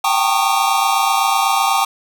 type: tone cluster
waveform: square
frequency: 775 / 803 / 908 / 1106 / 1220 Hz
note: G5 / G5 / A#5 / C#6 / D#6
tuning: -20 / +41 / -46 / -4 / -34 cents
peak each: -21 dBFS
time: 0.04-1.85 s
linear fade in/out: 5 ms
effects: none